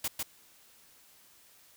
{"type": "noise with echo", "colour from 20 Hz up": "white", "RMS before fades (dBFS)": -32, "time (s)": [0.04, 0.08], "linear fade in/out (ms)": 5, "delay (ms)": 150, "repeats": 1, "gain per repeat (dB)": -2, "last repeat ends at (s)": 0.23, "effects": ["white hiss -60 dBFS RMS until 1.76 s"]}